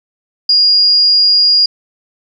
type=tone; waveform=sine; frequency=4851 Hz; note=D#8; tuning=45 cents flat; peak=-6 dBFS; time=0.49-1.66 s; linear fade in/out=5 ms; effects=8-bit